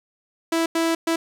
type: tone bursts at uneven times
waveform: sawtooth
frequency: 329.6 Hz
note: E4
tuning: in tune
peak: -15 dBFS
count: 3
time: 0.52-0.66 / 0.75-0.95 / 1.07-1.16 s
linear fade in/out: 5 ms
effects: low-pass 12000 Hz 12 dB/octave + 8-bit